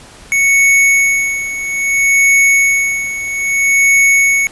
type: tone with tremolo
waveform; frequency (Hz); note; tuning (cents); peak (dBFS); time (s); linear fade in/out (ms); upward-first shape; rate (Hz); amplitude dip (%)
square; 2217; C#7; 0; -7; 0.32-4.47; 0; sine; 0.61; 75
effects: pink hiss -38 dBFS RMS until 4.51 s + resampled to 24000 Hz